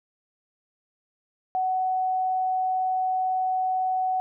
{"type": "tone", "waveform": "sine", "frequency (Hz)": 747, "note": "F#5", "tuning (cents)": 16, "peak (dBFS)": -22, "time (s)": [1.55, 4.2], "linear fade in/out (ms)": 0, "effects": []}